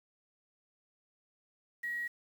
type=tone with quantisation; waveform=sine; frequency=1906 Hz; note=A#6; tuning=38 cents sharp; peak=-34 dBFS; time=1.83-2.08 s; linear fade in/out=10 ms; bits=9; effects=none